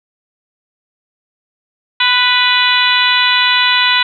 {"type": "harmonic tone with a mistuned harmonic", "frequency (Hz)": 493.9, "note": "B4", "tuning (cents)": 0, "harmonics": [2, 3, 4, 5, 6, 7, 8], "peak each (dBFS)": [-17, -17, -17, -17, -17, -17, -17], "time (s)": [2, 4.03], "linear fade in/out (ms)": 5, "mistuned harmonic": 2, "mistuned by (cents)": 20, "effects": []}